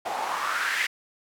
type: noise with band-pass filter sweep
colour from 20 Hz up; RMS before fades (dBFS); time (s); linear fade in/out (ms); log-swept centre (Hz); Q
white; -28; 0.05-0.87; 10; 690 to 2100; 3.7
effects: none